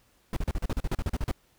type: noise bursts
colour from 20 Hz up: brown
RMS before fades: -27 dBFS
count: 14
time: 0.33-1.314 s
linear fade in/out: 2 ms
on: 35 ms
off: 38 ms
effects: pink hiss -65 dBFS RMS until 1.58 s